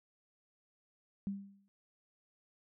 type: tone with exponential decay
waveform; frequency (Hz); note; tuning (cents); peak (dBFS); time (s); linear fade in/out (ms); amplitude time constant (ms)
sine; 198.1; G3; +18; -32; 1.27-1.68; 0; 87
effects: none